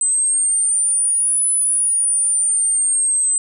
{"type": "linear two-way sweep", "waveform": "sine", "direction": "up then down", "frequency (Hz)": [8100, 10030, 8100], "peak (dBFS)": -14, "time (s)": [0.01, 3.38], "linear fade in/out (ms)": 2, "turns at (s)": 1.5, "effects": []}